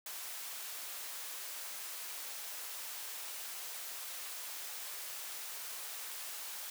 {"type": "high-pass noise", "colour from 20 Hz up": "white", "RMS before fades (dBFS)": -44, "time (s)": [0.06, 6.7], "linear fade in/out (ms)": 2, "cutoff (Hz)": 580, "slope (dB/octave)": 12, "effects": []}